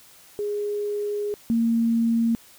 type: tone pair in turn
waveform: sine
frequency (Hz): 413.6 / 230.1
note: G#4 / A#3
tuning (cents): -7 / -22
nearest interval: minor seventh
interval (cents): 1015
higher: first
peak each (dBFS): -24 / -18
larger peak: second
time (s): 0.39-1.34 / 1.5-2.35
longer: first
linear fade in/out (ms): 0
effects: white hiss -51 dBFS RMS until 2.58 s